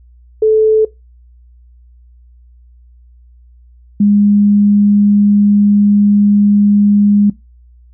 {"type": "tone pair in turn", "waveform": "sine", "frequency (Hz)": [435.6, 204.8], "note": ["A4", "G#3"], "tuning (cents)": [-17, -24], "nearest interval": "octave + minor second", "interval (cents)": 1307, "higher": "first", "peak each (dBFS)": -6, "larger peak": "neither", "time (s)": [[0.42, 0.85], [4, 7.3]], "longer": "second", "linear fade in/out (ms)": 5, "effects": ["noise-tail reverb RT60 0.2 s tail -20 dB re dry", "added 60 Hz sine -40 dBFS peak until 7.93 s"]}